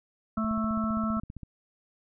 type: harmonic tone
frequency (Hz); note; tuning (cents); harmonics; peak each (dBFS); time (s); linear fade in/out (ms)
220; A3; 0; 1 / 3 / 5 / 6; -27 / -38 / -39 / -33; 0.37-1.2; 5
type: click train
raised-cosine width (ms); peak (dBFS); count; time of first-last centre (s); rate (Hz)
5; -28; 17; 0.38-1.433; 15.2
effects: none